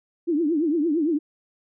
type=tone with vibrato; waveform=sine; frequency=315.3 Hz; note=D#4; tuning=23 cents sharp; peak=-19 dBFS; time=0.27-1.19 s; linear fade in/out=20 ms; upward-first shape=triangle; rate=8.8 Hz; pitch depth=210 cents each way; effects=none